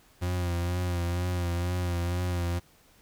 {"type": "tone with vibrato", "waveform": "40% pulse", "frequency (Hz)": 88.1, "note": "F2", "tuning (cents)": 16, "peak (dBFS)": -26, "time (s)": [0.21, 2.6], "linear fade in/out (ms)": 20, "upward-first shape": "sine", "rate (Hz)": 2.1, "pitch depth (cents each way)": 34, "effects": ["pink hiss -60 dBFS RMS until 3.01 s"]}